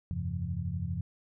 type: tone cluster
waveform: sine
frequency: 84.8 / 97.2 / 132.1 / 171 Hz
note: E2 / G2 / C3 / F3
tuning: +50 / -14 / +17 / -36 cents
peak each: -36 / -36 / -38 / -37 dBFS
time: 0.11-1.01 s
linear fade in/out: 0 ms
effects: none